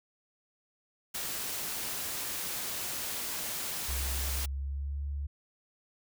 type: noise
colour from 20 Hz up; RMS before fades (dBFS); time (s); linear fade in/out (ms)
white; -36; 1.14-4.46; 10
type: tone with pitch glide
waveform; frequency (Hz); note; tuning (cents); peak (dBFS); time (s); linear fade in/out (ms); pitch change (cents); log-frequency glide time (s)
sine; 66 to 71.15; C2 to C#2; +16 to +46; -32; 3.88-5.27; 10; +130; 4.06-5.02
effects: none